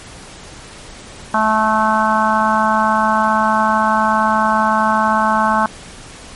harmonic tone, 217.7 Hz, A3, 18 cents flat, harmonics 1 / 3 / 4 / 5 / 6 / 7, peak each -20 / -21 / -16 / -17 / -21 / -21 dBFS, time 1.34-5.66 s, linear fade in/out 2 ms, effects pink hiss -36 dBFS RMS until 6.35 s + MP3 48 kbps

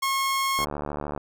sawtooth tone, 1084 Hz, C#6, 39 cents flat, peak -19 dBFS, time 0.02-0.65 s, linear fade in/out 10 ms
click train, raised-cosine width 1 ms, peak -17 dBFS, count 44, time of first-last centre 0.59-1.177 s, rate 73.3 Hz
effects none

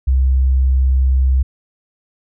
sine tone, 65.41 Hz, C2, in tune, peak -10 dBFS, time 0.07-1.43 s, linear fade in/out 10 ms, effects none

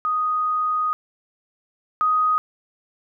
sine tone pair in turn, 1244.5 / 1250.3 Hz, D#6 / D#6, 0 / +8 cents, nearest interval unison, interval 8 cents, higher second, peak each -19 / -16 dBFS, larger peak second, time 0.05-0.93 / 2.01-2.38 s, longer first, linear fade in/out 0 ms, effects none

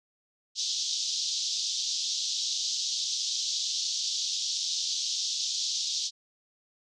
white band-pass noise, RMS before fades -31 dBFS, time 0.55-6.11 s, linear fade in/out 50 ms, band 3400 to 6300 Hz, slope 48 dB/octave, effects none

